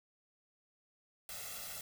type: noise with comb filter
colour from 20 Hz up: white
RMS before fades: -45 dBFS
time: 1.29-1.81 s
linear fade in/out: 2 ms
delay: 1.5 ms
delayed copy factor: +0.95
effects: none